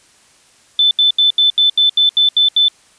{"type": "tone bursts", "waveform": "sine", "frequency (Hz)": 3520, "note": "A7", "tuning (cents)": 0, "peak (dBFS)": -8, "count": 10, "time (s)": [0.79, 2.683], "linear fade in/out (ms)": 2, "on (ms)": 120, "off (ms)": 77, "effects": ["white hiss -50 dBFS RMS until 2.98 s", "resampled to 22050 Hz"]}